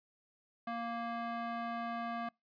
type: tone with band-pass filter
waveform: square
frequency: 233.1 Hz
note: A#3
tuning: in tune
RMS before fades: -39 dBFS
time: 0.67-2.29 s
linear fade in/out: 5 ms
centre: 1000 Hz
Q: 1.2
effects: noise-tail reverb RT60 0.2 s tail -26 dB re dry + resampled to 11025 Hz